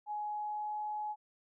sine tone with pitch glide, 839 to 844.8 Hz, G#5 to G#5, +17 to +29 cents, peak -35 dBFS, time 0.06-1.16 s, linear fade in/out 50 ms, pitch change +12 cents, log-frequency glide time 0.25-0.79 s, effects none

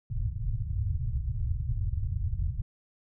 white low-pass noise, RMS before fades -30 dBFS, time 0.1-2.62 s, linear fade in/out 5 ms, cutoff 120 Hz, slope 48 dB/octave, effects none

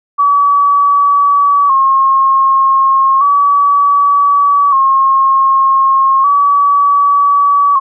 sine tone with vibrato, 1108.7 Hz, C#6, in tune, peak -6 dBFS, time 0.18-7.8 s, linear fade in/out 20 ms, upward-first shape square, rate 0.33 Hz, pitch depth 50 cents each way, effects none

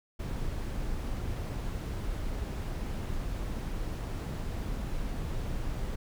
brown noise, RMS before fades -34 dBFS, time 0.19-5.96 s, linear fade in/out 10 ms, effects none

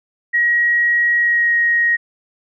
sine tone with pitch glide, 1900 to 1881.4 Hz, A#6 to A#6, +33 to +15 cents, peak -12 dBFS, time 0.33-1.97 s, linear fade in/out 20 ms, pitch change -18 cents, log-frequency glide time 1.18-1.55 s, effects none

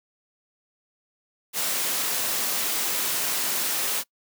white noise, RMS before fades -26 dBFS, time 1.53-4.04 s, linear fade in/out 50 ms, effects noise-tail reverb RT60 0.1 s tail -23 dB re dry + high-pass 200 Hz 12 dB/octave

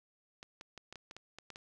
clicks, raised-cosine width 0.2 ms, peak -30 dBFS, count 10, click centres 0.429 / 0.611 / 0.777 / 0.926 / 0.957 / 1.111 / 1.166 / 1.386 / 1.503 / 1.559 s, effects none

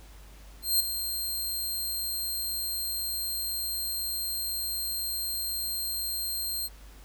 10% pulse tone with ADSR envelope, 4186 Hz, C8, in tune, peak -13 dBFS, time 0.62-6.69 s, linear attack 180 ms, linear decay 6 ms, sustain -10 dB, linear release 36 ms, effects added 50 Hz sine -47 dBFS peak until 7.04 s + pink hiss -55 dBFS RMS until 7.04 s

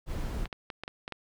brown noise, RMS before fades -33 dBFS, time 0.06-0.48 s, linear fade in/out 50 ms
clicks, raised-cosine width 0.3 ms, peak -21 dBFS, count 7, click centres 0.456 / 0.528 / 0.702 / 0.836 / 0.879 / 1.079 / 1.123 s
effects none

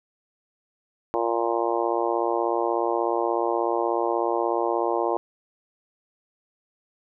harmonic tone, 116.54 Hz, A#2, in tune, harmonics 3 / 4 / 5 / 6 / 7 / 8 / 9, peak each -27 / -28 / -29 / -30 / -30 / -31 / -32 dBFS, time 1.14-5.17 s, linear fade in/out 0 ms, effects none

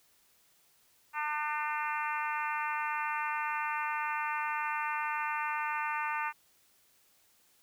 harmonic tone, 300.6 Hz, D4, 40 cents sharp, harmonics 3 / 4 / 5 / 6 / 7 / 8 / 9, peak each -35 / -37 / -39 / -41 / -42 / -43 / -44 dBFS, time 1.13-6.33 s, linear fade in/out 50 ms, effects white hiss -67 dBFS RMS until 7.62 s

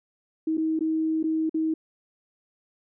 sine tone with dropouts, 317.9 Hz, D#4, 37 cents sharp, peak -22 dBFS, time 0.47-1.74 s, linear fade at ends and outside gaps 5 ms, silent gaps 0.572-0.578 / 0.792-0.807 / 1.229-1.239 / 1.495-1.543 s, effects none

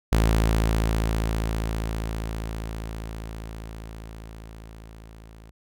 sawtooth tone with level ramp, 55 Hz, A1, in tune, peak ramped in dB -13 to -41 dBFS, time 0.12-5.51 s, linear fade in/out 5 ms, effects none

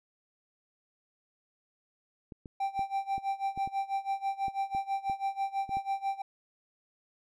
clicks, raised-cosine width 3 ms, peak -31 dBFS, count 11, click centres 2.322 / 2.458 / 2.793 / 3.18 / 3.576 / 3.675 / 4.482 / 4.749 / 5.098 / 5.693 / 5.77 s
triangle tone with tremolo, 784 Hz, G5, in tune, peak -25 dBFS, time 2.6-6.22 s, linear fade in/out 5 ms, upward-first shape sine, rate 6.1 Hz, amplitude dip 90%
effects none

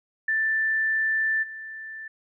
sine tone with level steps, 1768 Hz, A6, 8 cents sharp, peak -21 / -35 dBFS, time 0.28-2.08 s, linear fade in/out 5 ms, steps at 1.42 s, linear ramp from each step 20 ms, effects none

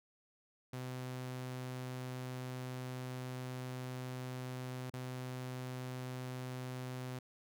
sawtooth tone with dropouts, 127.4 Hz, C3, 46 cents flat, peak -37 dBFS, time 0.73-7.19 s, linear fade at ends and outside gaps 5 ms, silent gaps 4.901-4.936 s, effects none

